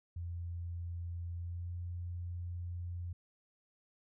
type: tone with pitch glide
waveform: sine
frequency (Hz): 86 to 87.55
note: F2 to F2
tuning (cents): -26 to +5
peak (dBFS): -38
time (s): 0.16-3.13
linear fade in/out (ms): 5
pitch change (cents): +31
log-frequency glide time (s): 1.37-1.72
effects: none